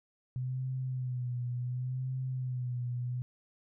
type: tone with vibrato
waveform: sine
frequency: 126.2 Hz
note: B2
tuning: 38 cents sharp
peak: -32 dBFS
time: 0.36-3.22 s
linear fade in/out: 0 ms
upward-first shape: sine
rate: 0.69 Hz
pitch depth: 53 cents each way
effects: none